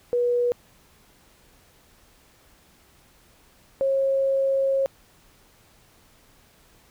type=tone pair in turn; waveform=sine; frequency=484.9 / 541.6 Hz; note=B4 / C#5; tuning=-32 / -40 cents; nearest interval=major second; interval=192 cents; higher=second; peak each=-19 dBFS; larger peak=neither; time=0.13-0.52 / 3.81-4.86 s; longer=second; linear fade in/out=0 ms; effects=pink hiss -57 dBFS RMS until 6.9 s